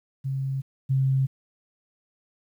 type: tone pair in turn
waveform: sine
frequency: 134.9 / 133.66 Hz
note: C#3 / C3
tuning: -47 / +37 cents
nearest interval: unison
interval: 16 cents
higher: first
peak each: -25 / -19 dBFS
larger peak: second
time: 0.24-0.62 / 0.89-1.27 s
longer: neither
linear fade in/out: 20 ms
effects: 10-bit